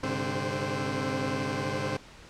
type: tone cluster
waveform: 15% pulse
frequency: 102 / 132 / 147.2 / 264.8 / 518 Hz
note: G#2 / C3 / D3 / C4 / C5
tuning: -31 / +16 / +4 / +21 / -17 cents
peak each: -29 dBFS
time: 0.03-1.97 s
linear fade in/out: 5 ms
effects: pink hiss -50 dBFS RMS until 2.29 s + low-pass 6000 Hz 12 dB/octave